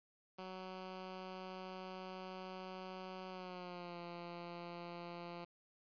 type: tone with pitch glide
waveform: 10% pulse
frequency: 186.4 to 172.92 Hz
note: F#3 to F3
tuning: +13 to -17 cents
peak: -38 dBFS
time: 0.38-5.45 s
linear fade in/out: 10 ms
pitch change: -130 cents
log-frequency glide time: 3.29-3.98 s
effects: resampled to 11025 Hz + 11-bit